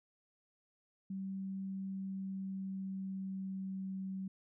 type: tone with pitch glide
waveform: sine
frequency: 192.6 to 190.83 Hz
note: G3 to G3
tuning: -30 to -46 cents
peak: -38 dBFS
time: 1.1-4.28 s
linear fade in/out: 5 ms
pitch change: -16 cents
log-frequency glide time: 1.79-4.05 s
effects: none